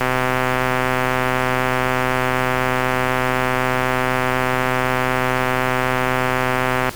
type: click train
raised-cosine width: 0.5 ms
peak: -3 dBFS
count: 882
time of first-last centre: 0.01-6.893 s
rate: 128 Hz
effects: pink hiss -34 dBFS RMS until 6.95 s